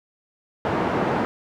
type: band-pass noise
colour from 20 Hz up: pink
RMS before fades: -23 dBFS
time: 0.65-1.25 s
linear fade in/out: 0 ms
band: 190 to 1200 Hz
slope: 12 dB/octave
effects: none